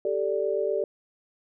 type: chord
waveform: sine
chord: G suspended second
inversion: none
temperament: equal with one note detuned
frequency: 392 / 440 / 585 Hz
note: G4 / A4 / D5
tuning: 0 / 0 / -7 cents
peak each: -28 dBFS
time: 0.05-0.84 s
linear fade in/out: 2 ms
effects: none